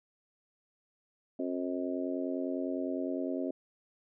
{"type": "harmonic tone", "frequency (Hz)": 89.9, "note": "F#2", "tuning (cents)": -49, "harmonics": [3, 4, 5, 6, 7], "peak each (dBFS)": [-34, -38, -43, -42, -39], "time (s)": [1.39, 3.51], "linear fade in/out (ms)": 5, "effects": []}